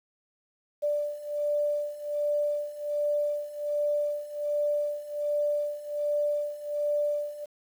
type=beating tone pair; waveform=sine; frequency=587.3 / 588.6 Hz; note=D5 / D5; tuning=0 / +4 cents; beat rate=1.3 Hz; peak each=-31 / -28 dBFS; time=0.82-7.46 s; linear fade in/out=20 ms; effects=9-bit